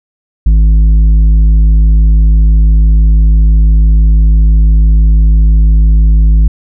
sine tone with tanh clipping, 53 Hz, G#1, 36 cents sharp, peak -4 dBFS, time 0.46-6.48 s, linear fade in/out 5 ms, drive 7 dB, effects none

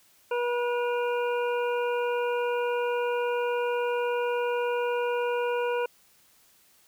harmonic tone with a mistuned harmonic, 483.6 Hz, B4, 36 cents flat, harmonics 1 / 2 / 3 / 5 / 6, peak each -26 / -32 / -36 / -40 / -42 dBFS, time 0.31-5.86 s, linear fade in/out 5 ms, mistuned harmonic 6, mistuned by -70 cents, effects white hiss -61 dBFS RMS until 6.87 s

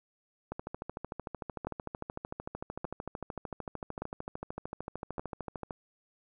two click trains, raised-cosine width 1 ms, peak -21 / -23 dBFS, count 4 / 70, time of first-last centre 1.67-5.195 / 0.52-5.708 s, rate 0.851 / 13.3 Hz, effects none

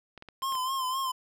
clicks, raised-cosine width 0.3 ms, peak -29 dBFS, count 6, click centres 0.177 / 0.224 / 0.287 / 0.421 / 0.523 / 0.553 s
square tone with vibrato, 1046.5 Hz, C6, in tune, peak -29 dBFS, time 0.42-1.12 s, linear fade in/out 10 ms, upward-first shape sine, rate 3.9 Hz, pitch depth 56 cents each way
effects none

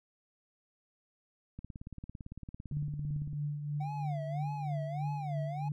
click train, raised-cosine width 5 ms, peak -31 dBFS, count 32, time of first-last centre 1.59-3.332 s, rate 17.8 Hz
sine tone with tremolo, 146.83 Hz, D3, in tune, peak -31 dBFS, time 2.72-5.72 s, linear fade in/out 2 ms, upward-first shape triangle, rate 3.1 Hz, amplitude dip 55%
triangle tone with vibrato, 740 Hz, F#5, in tune, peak -37 dBFS, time 3.8-5.69 s, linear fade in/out 10 ms, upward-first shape sine, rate 1.7 Hz, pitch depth 240 cents each way
effects none

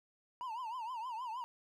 triangle tone with vibrato, 950 Hz, A#5, 33 cents sharp, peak -37 dBFS, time 0.41-1.44 s, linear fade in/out 0 ms, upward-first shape triangle, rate 6.4 Hz, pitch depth 180 cents each way, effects none

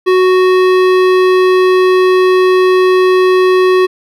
sine tone with hard clipping, 370 Hz, F#4, in tune, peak -8 dBFS, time 0.06-3.87 s, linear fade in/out 20 ms, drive 16 dB, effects none

